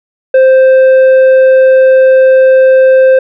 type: tone with tanh clipping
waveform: sine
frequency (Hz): 523.3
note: C5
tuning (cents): 0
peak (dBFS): -3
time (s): 0.34-3.19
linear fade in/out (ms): 5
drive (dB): 6
effects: none